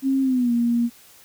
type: tone with pitch glide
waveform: sine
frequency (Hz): 268.6 to 236.5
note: C4 to A#3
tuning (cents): +46 to +25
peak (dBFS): -17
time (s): 0.02-0.9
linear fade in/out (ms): 50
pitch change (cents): -221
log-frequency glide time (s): 0.22-0.52
effects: white hiss -50 dBFS RMS until 1.24 s